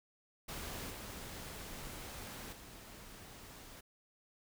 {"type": "noise with level steps", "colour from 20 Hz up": "pink", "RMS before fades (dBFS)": [-44, -47, -53], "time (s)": [0.48, 3.81], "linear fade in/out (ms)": 10, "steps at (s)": [0.9, 2.52], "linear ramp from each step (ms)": 10, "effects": []}